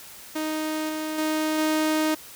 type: tone with level steps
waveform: sawtooth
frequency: 311.1 Hz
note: D#4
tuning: in tune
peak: -22 / -24 / -19 / -17 dBFS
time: 0.35-2.15 s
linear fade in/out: 10 ms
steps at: 0.89 / 1.18 / 1.58 s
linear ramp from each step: 5 ms
effects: white hiss -44 dBFS RMS until 2.35 s